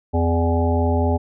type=harmonic tone with a mistuned harmonic; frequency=84.3 Hz; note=E2; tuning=39 cents sharp; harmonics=1 / 3 / 5 / 7 / 9 / 10; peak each=-18 / -23 / -25 / -26 / -28 / -28 dBFS; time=0.13-1.18 s; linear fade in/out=20 ms; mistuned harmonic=5; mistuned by=-29 cents; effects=none